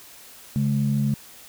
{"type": "tone pair together", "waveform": "sine", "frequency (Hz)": [138.59, 211.7], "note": ["C#3", "G#3"], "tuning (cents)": [0, 33], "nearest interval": "perfect fifth", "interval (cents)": 733, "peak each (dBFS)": [-21, -22], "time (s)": [0.56, 1.14], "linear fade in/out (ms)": 0, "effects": ["tanh soft clip ceiling -12 dBFS", "white hiss -46 dBFS RMS until 1.48 s"]}